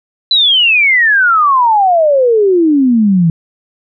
sine exponential sweep, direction down, 4041 to 160 Hz, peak -6 dBFS, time 0.31-3.3 s, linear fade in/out 2 ms, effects none

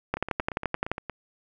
two click trains, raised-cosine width 0.5 ms, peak -10 / -18 dBFS, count 10 / 9, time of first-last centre 0.14-0.916 / 0.17-1.097 s, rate 11.6 / 8.63 Hz, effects none

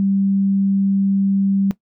sine tone, 196 Hz, G3, in tune, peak -14 dBFS, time 0-1.71 s, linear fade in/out 0 ms, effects noise-tail reverb RT60 0.1 s tail -17 dB re dry

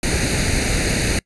pink noise with comb filter, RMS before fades -19 dBFS, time 0.03-1.19 s, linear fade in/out 2 ms, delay 0.46 ms, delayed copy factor +0.75, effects noise-tail reverb RT60 0.1 s tail -25 dB re dry + resampled to 24000 Hz

